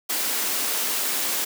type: high-pass noise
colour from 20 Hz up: white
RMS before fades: -25 dBFS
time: 0.09-1.45 s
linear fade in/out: 10 ms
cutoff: 200 Hz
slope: 96 dB/octave
effects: none